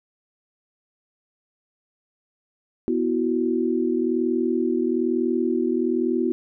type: chord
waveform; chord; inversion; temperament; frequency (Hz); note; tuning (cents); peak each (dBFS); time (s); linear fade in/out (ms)
sine; B suspended fourth; none; just; 246.9 / 329.3 / 370.4; B3 / E4 / F#4; 0 / -2 / +2; -24; 2.88-6.32; 0
effects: none